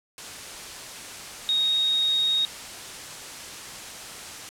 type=tone in noise; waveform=sine; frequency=3747 Hz; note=A#7; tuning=8 cents sharp; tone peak=-20 dBFS; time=1.49-2.45 s; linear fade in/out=0 ms; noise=white; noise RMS=-38 dBFS; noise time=0.18-4.49 s; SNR=+15 dB; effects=low-pass 9000 Hz 12 dB/octave